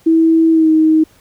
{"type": "tone with pitch glide", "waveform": "sine", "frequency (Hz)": [325.2, 315], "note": ["E4", "D#4"], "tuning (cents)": [-23, 21], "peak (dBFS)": -7, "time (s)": [0.06, 1.04], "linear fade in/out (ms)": 10, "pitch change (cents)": -56, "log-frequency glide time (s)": [0.51, 0.7], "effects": ["pink hiss -50 dBFS RMS until 1.2 s"]}